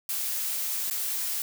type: noise with dropouts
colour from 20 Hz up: blue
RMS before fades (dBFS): -30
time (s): 0.09-1.42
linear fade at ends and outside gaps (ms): 1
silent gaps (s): 0.9-0.909
effects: none